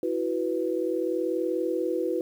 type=chord; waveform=sine; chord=E suspended second; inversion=none; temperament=equal; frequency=329.6 / 370 / 493.9 Hz; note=E4 / F#4 / B4; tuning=0 / 0 / 0 cents; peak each=-29 dBFS; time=0.03-2.21 s; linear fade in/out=2 ms; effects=9-bit